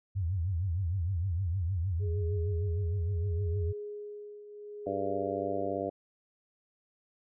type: tone with vibrato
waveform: sine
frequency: 89.7 Hz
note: F2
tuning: 47 cents sharp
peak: -28 dBFS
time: 0.15-3.73 s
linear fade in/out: 20 ms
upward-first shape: triangle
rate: 6.5 Hz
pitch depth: 220 cents each way
type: tone with tremolo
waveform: sine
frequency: 415.3 Hz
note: G#4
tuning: in tune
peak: -36 dBFS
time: 1.99-5.84 s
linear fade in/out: 50 ms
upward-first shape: triangle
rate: 0.71 Hz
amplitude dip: 70%
type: harmonic tone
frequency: 98 Hz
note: G2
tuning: in tune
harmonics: 1 / 2 / 3 / 4 / 5 / 6 / 7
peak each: -45 / -44 / -38 / -38 / -37 / -36 / -37 dBFS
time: 4.86-5.9 s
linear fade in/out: 10 ms
effects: none